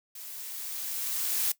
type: noise with level ramp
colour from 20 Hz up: blue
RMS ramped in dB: -43 to -27 dBFS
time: 0.15-1.52 s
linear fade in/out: 5 ms
effects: noise-tail reverb RT60 0.1 s tail -18 dB re dry